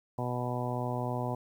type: harmonic tone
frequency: 123.47 Hz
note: B2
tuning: in tune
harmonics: 1 / 2 / 3 / 4 / 5 / 6 / 7 / 8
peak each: -34 / -38 / -41 / -41 / -39 / -40 / -41 / -41 dBFS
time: 0.18-1.35 s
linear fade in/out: 5 ms
effects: 10-bit

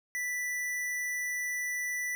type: tone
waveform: square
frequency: 1975.5 Hz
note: B6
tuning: in tune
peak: -32 dBFS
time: 0.15-2.15 s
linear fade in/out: 0 ms
effects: none

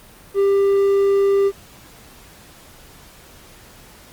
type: tone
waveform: triangle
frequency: 396.2 Hz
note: G4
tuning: 18 cents sharp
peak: -11 dBFS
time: 0.34-1.52 s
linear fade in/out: 50 ms
effects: pink hiss -45 dBFS RMS until 4.12 s + Opus 32 kbps

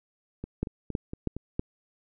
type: two click trains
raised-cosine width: 3 ms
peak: -22 / -14 dBFS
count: 5 / 4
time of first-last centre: 0.44-1.366 / 0.63-1.595 s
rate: 4.32 / 3.11 Hz
effects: none

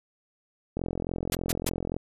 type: click train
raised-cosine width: 2 ms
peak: -17 dBFS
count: 53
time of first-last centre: 0.77-1.965 s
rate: 43.5 Hz
type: noise bursts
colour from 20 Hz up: white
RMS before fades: -28 dBFS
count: 3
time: 1.32-1.693 s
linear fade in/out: 5 ms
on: 31 ms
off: 140 ms
effects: resampled to 32000 Hz

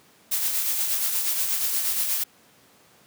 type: noise with tremolo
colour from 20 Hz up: blue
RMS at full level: -23 dBFS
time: 0.31-2.24 s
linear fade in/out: 10 ms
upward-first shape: triangle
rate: 8.4 Hz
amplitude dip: 45%
effects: pink hiss -56 dBFS RMS until 3.06 s + high-pass 150 Hz 12 dB/octave

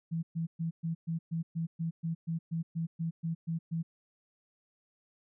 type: tone bursts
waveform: sine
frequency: 164.8 Hz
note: E3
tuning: in tune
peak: -30 dBFS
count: 16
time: 0.11-3.83 s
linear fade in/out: 20 ms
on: 120 ms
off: 120 ms
effects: none

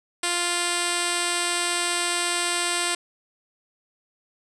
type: tone with low-pass filter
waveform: 5% pulse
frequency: 349.2 Hz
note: F4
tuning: in tune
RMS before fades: -25 dBFS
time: 0.23-2.95 s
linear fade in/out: 5 ms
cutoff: 8000 Hz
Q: 9.5
effects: none

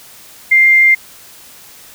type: tone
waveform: sine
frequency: 2102 Hz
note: C7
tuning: 7 cents sharp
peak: -5 dBFS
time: 0.51-0.95 s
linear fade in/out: 10 ms
effects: white hiss -39 dBFS RMS until 1.94 s

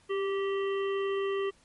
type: harmonic tone with a mistuned harmonic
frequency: 388.7 Hz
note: G4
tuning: 15 cents flat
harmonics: 1 / 3 / 5 / 7 / 8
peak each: -28 / -38 / -42 / -45 / -46 dBFS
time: 0.09-1.51 s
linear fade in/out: 20 ms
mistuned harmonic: 1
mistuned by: +23 cents
effects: pink hiss -63 dBFS RMS until 1.64 s + MP3 48 kbps

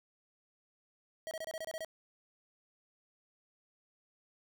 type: tone bursts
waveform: square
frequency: 641 Hz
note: E5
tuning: 49 cents flat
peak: -39 dBFS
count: 9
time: 1.27-1.847 s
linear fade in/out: 0 ms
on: 41 ms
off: 26 ms
effects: none

